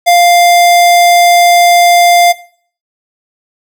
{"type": "tone", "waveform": "square", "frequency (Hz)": 698.5, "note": "F5", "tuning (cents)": 0, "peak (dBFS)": -4, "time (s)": [0.06, 2.33], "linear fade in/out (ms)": 20, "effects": ["noise-tail reverb RT60 0.5 s tail -18 dB re dry"]}